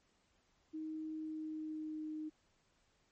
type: tone with pitch glide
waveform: sine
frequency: 313.7 to 309.4 Hz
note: D#4 to D#4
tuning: +14 to -10 cents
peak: -40 dBFS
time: 0.73-2.3 s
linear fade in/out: 20 ms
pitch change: -24 cents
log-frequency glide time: 1.11-2.07 s
effects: pink hiss -75 dBFS RMS until 3.11 s + MP3 32 kbps